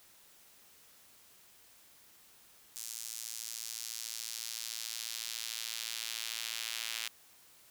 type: tone with high-pass filter sweep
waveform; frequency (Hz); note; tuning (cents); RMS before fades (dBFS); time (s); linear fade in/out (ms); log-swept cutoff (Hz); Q
square; 56.9; A#1; -41; -41; 2.76-7.08; 0; 6800 to 2900; 1.2
effects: white hiss -61 dBFS RMS until 7.7 s